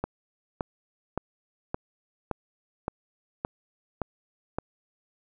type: click train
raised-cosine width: 1 ms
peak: -14 dBFS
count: 9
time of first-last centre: 0.04-4.585 s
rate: 1.76 Hz
effects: none